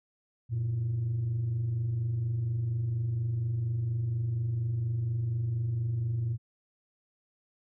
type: tone pair together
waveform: sine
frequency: 93.2 / 117.42 Hz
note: F#2 / A#2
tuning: +13 / +13 cents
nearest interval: major third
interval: 400 cents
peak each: -36 / -26 dBFS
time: 0.49-6.38 s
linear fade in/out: 50 ms
effects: tanh soft clip ceiling -25 dBFS